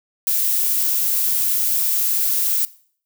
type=noise; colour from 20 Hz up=violet; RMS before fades=-19 dBFS; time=0.27-2.65 s; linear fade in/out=0 ms; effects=noise-tail reverb RT60 0.5 s tail -19 dB re dry